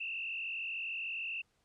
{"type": "tone with frequency modulation", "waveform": "sine", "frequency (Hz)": 2690, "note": "E7", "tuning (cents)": 34, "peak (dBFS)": -36, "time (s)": [0, 1.42], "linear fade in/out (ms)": 10, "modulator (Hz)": 46.6, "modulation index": 2.1, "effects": ["pink hiss -75 dBFS RMS until 1.64 s", "low-pass 9000 Hz 12 dB/octave"]}